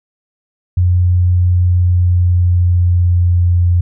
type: tone with pitch glide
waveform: sine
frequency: 89.4 to 87.86 Hz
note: F2 to F2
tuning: +41 to +11 cents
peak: -8 dBFS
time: 0.77-3.81 s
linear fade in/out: 5 ms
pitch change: -30 cents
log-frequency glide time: 1.58-3.59 s
effects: none